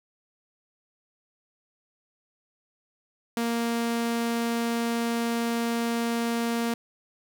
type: tone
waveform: sawtooth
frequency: 233.1 Hz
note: A#3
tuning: in tune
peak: -21 dBFS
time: 3.37-6.74 s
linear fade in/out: 2 ms
effects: none